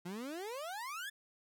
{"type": "exponential sweep", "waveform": "30% pulse", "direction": "up", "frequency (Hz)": [168.4, 1763], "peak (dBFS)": -38, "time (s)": [0.05, 1.1], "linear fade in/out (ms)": 10, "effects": []}